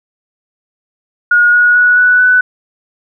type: tone with pitch steps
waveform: sine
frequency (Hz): 1440 / 1453.4 / 1466.9 / 1480.5 / 1494.2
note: F#6 / F#6 / F#6 / F#6 / F#6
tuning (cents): -47 / -31 / -15 / +1 / +17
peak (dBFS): -5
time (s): 1.31-2.41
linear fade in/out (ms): 5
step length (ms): 220
effects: none